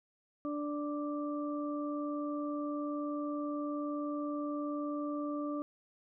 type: harmonic tone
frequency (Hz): 293.7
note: D4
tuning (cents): 0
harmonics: 1 / 2 / 4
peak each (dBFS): -35 / -41 / -43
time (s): 0.45-5.62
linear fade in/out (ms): 0
effects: none